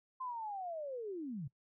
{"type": "linear sweep", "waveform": "sine", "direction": "down", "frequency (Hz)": [1046.5, 123.47], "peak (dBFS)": -39, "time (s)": [0.2, 1.48], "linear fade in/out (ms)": 10, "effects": ["noise-tail reverb RT60 0.1 s tail -21 dB re dry"]}